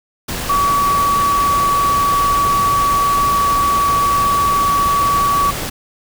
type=tone in noise; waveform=sine; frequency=1137 Hz; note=C#6; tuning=44 cents sharp; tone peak=-12 dBFS; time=0.49-5.51 s; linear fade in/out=10 ms; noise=pink; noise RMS=-23 dBFS; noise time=0.28-5.7 s; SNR=+8 dB; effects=none